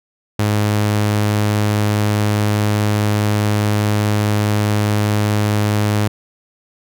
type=tone; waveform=sawtooth; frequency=104.8 Hz; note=G#2; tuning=16 cents sharp; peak=-10 dBFS; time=0.39-6.08 s; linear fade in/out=5 ms; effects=none